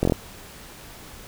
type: slowing click train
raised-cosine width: 2 ms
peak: -6 dBFS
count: 5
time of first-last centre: 0.03-0.122 s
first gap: 22 ms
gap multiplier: 1.03
effects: pink hiss -43 dBFS RMS until 1.27 s